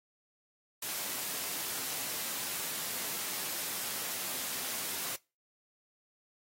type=high-pass noise; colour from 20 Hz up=white; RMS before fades=-37 dBFS; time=0.82-5.16 s; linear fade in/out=5 ms; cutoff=130 Hz; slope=12 dB/octave; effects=noise-tail reverb RT60 0.3 s tail -25 dB re dry + AAC 48 kbps